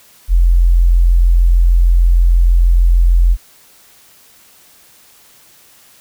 sine tone, 43.22 Hz, F1, 17 cents flat, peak -6 dBFS, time 0.28-3.37 s, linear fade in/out 50 ms, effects white hiss -46 dBFS RMS until 6 s

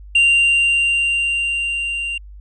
triangle tone with level ramp, 2776 Hz, F7, 11 cents flat, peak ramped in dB -8 to -20 dBFS, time 0.15-2.18 s, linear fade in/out 5 ms, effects added 50 Hz sine -35 dBFS peak until 2.4 s + resampled to 22050 Hz

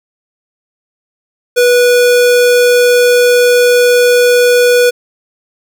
square tone, 489 Hz, B4, 17 cents flat, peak -6 dBFS, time 1.56-4.91 s, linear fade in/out 20 ms, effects none

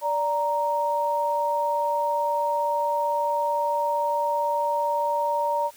sine tone pair together, 583.3 / 932.3 Hz, D5 / A#5, -12 / 0 cents, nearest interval minor sixth, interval 812 cents, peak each -26 / -23 dBFS, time 0.01-5.71 s, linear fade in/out 50 ms, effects white hiss -51 dBFS RMS until 5.76 s

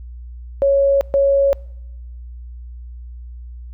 sine tone bursts at uneven times, 554.4 Hz, C#5, in tune, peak -11 dBFS, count 2, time 0.62-1.01 / 1.14-1.53 s, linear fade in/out 0 ms, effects noise-tail reverb RT60 0.9 s tail -26 dB re dry + added 60 Hz sine -31 dBFS peak until 3.73 s

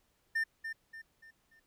triangle tone with echo, 1800 Hz, A6, 39 cents sharp, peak -27 dBFS, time 0.35-0.44 s, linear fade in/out 10 ms, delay 290 ms, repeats 4, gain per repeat -8 dB, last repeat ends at 1.6 s, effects pink hiss -74 dBFS RMS until 1.66 s

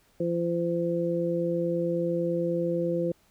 harmonic tone, 170.9 Hz, F3, 37 cents flat, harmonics 1 / 2 / 3, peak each -30 / -29 / -28 dBFS, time 0.2-3.12 s, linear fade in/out 5 ms, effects pink hiss -64 dBFS RMS until 3.3 s

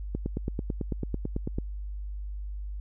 click train, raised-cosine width 3 ms, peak -17 dBFS, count 14, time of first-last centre 0.15-1.585 s, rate 9.06 Hz, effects added 50 Hz sine -33 dBFS peak until 2.8 s

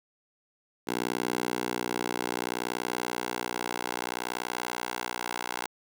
10% pulse tone with high-pass filter sweep, 60.6 Hz, B1, 32 cents flat, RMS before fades -33 dBFS, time 0.87-5.67 s, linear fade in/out 10 ms, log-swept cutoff 330 to 780 Hz, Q 0.94, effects none

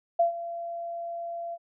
sine tone with ADSR envelope, 682 Hz, F5, 41 cents flat, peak -17 dBFS, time 0.19-1.58 s, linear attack 9 ms, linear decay 120 ms, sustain -15 dB, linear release 46 ms, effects none

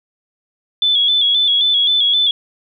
sine tone with vibrato, 3423 Hz, A7, 48 cents flat, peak -11 dBFS, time 0.82-2.31 s, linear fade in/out 2 ms, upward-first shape square, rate 3.8 Hz, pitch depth 45 cents each way, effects none

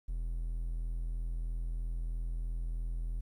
triangle tone, 41.54 Hz, E1, 14 cents sharp, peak -31 dBFS, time 0.08-3.21 s, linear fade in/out 10 ms, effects 12-bit

